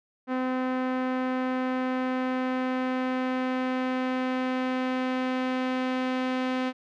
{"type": "tone with low-pass filter sweep", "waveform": "sawtooth", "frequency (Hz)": 256.6, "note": "C4", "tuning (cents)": -34, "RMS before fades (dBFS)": -28, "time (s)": [0.27, 6.73], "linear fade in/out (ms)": 50, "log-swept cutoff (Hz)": [1700, 3000], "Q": 1, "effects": []}